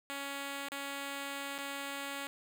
5% pulse tone with dropouts, 279.1 Hz, C#4, 12 cents sharp, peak -27 dBFS, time 0.1-2.27 s, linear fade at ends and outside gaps 0 ms, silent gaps 0.685-0.719 / 1.581-1.587 s, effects none

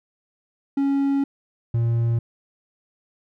triangle tone pair in turn, 277.2 / 116.55 Hz, C#4 / A#2, 0 / 0 cents, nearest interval octave + minor third, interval 1500 cents, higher first, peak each -16 dBFS, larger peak neither, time 0.77-1.24 / 1.74-2.19 s, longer first, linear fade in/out 5 ms, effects none

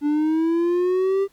triangle linear sweep, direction up, 289.6 to 397.2 Hz, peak -15 dBFS, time 0.01-1.28 s, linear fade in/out 50 ms, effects pink hiss -60 dBFS RMS until 1.32 s + MP3 96 kbps

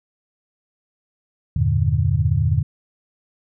sine chord, E half-diminished seventh, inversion none, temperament equal, 82.41 / 98 / 116.54 / 146.83 Hz, E2 / G2 / Bb2 / D3, 0 / 0 / 0 / 0 cents, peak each -21 dBFS, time 1.56-2.63 s, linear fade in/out 5 ms, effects none

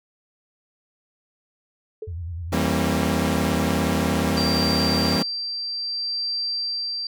sine tone with exponential decay, 435.2 Hz, A4, 19 cents flat, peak -26 dBFS, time 2.02-2.14 s, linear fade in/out 5 ms, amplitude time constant 25 ms
sine tone with vibrato, 85 Hz, F2, 46 cents flat, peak -28 dBFS, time 2.07-5.17 s, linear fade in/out 10 ms, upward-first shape square, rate 9.9 Hz, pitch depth 79 cents each way
sawtooth chord, E diminished seventh, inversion none, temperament equal with one note detuned, 164.81 / 196 / 233.1 / 270.1 Hz, E3 / G3 / Bb3 / Db4, 0 / 0 / 0 / -45 cents, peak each -22 dBFS, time 2.52-5.23 s, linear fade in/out 10 ms
sine tone with tremolo, 4700 Hz, D8, 1 cent sharp, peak -23 dBFS, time 4.37-7.07 s, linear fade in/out 2 ms, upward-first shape sine, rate 0.62 Hz, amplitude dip 30%
effects none

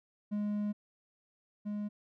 triangle tone pair in turn, 207.7 / 207.7 Hz, G#3 / G#3, 0 / 0 cents, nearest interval unison, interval 0 cents, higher neither, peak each -29 / -32 dBFS, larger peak first, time 0.31-0.73 / 1.65-1.89 s, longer first, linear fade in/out 20 ms, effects none

